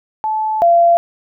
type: tone pair in turn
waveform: sine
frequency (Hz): 868 / 684.9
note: A5 / F5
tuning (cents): -24 / -34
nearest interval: major third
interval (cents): 410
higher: first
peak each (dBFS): -15 / -7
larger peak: second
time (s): 0.24-0.62 / 0.62-0.97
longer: first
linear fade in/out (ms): 0
effects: none